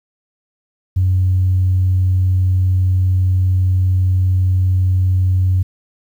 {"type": "tone", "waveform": "sine", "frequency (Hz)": 92.5, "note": "F#2", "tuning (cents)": 0, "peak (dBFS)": -10, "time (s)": [0.96, 5.63], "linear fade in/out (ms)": 10, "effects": ["tanh soft clip ceiling -7 dBFS", "8-bit"]}